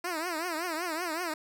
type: tone with vibrato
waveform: 10% pulse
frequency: 335.4 Hz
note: E4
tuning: 30 cents sharp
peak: -23 dBFS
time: 0.04-1.34 s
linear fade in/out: 5 ms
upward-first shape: triangle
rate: 5.3 Hz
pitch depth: 180 cents each way
effects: none